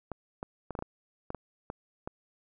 clicks, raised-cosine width 1 ms, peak -22 dBFS, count 10, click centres 0.117 / 0.429 / 0.707 / 0.752 / 0.79 / 0.824 / 1.304 / 1.347 / 1.701 / 2.075 s, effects none

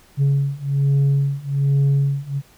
sine beating tone pair, 138.8 / 140 Hz, C#3 / C#3, +3 / +18 cents, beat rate 1.2 Hz, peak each -17 / -16 dBFS, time 0.17-2.42 s, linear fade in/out 50 ms, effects tanh soft clip ceiling -12 dBFS + pink hiss -52 dBFS RMS until 2.57 s

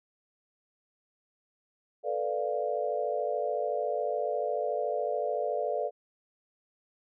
sine chord, B half-diminished seventh, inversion third, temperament equal, 440 / 493.9 / 587.3 / 698.5 Hz, A4 / B4 / D5 / F5, 0 / 0 / 0 / 0 cents, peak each -34 / -34 / -32 / -34 dBFS, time 2.03-5.91 s, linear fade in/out 50 ms, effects none

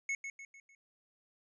square tone with echo, 2197 Hz, C#7, 16 cents flat, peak -33 dBFS, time 0.09-0.15 s, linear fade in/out 2 ms, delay 150 ms, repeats 4, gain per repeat -7 dB, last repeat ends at 0.75 s, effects resampled to 16000 Hz

